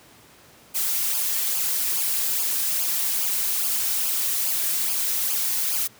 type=noise with flanger; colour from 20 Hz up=blue; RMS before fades=-24 dBFS; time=0.74-5.88 s; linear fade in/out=20 ms; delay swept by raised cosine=0.51 to 4.11 ms; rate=2.4 Hz; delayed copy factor=-0.75; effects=pink hiss -51 dBFS RMS until 5.99 s + high-pass 100 Hz 12 dB/octave